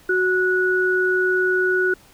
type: tone pair together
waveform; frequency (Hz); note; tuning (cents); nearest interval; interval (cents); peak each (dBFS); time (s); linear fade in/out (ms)
sine; 370 / 1468.1; F#4 / F#6; 0 / -14; 2 octaves; 2386; -19; 0.09-1.94; 5
effects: pink hiss -51 dBFS RMS until 2.13 s